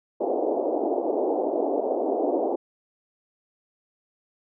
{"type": "band-pass noise", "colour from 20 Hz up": "pink", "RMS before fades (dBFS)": -25, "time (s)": [0.2, 2.56], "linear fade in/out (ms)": 10, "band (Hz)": [290, 770], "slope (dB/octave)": 48, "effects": []}